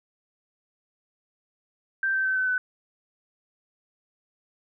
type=tone with pitch steps; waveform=sine; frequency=1568 / 1551.8 / 1535.7 / 1519.8 / 1504.1 Hz; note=G6 / G6 / G6 / F#6 / F#6; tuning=0 / -18 / -36 / +46 / +28 cents; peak=-22 dBFS; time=2.03-2.58 s; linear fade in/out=2 ms; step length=110 ms; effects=none